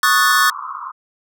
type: chord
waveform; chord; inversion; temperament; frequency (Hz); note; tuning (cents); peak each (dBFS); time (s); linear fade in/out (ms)
square; D# half-diminished seventh; third; equal with one note detuned; 1108.7 / 1244.5 / 1480 / 1752.9; C#6 / D#6 / F#6 / A6; 0 / 0 / 0 / -7; -18; 0.03-0.5; 2
type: band-pass noise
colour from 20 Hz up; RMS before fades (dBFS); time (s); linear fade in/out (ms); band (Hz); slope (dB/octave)
pink; -29; 0.28-0.92; 20; 1000 to 1300; 96
effects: none